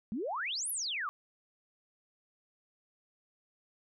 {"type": "exponential two-way sweep", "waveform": "sine", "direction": "up then down", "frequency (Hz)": [195.1, 11790, 1096], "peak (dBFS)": -33, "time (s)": [0.12, 1.09], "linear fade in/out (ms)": 0, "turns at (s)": 0.7, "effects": []}